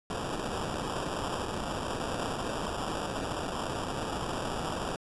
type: noise with sample-and-hold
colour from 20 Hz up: white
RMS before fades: -34 dBFS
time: 0.1-4.96 s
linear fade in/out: 2 ms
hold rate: 2100 Hz
effects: resampled to 24000 Hz